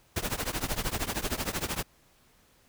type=noise with tremolo; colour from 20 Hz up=pink; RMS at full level=-28 dBFS; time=0.16-1.83 s; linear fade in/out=5 ms; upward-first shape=triangle; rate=13 Hz; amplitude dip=95%; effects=pink hiss -63 dBFS RMS until 2.68 s